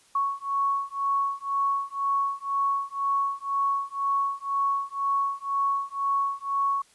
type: beating tone pair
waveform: sine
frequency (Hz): 1108.7 / 1110.7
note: C#6 / C#6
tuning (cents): 0 / +3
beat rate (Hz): 2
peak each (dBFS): -27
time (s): 0.15-6.82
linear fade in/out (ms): 5
effects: white hiss -59 dBFS RMS until 6.94 s + resampled to 24000 Hz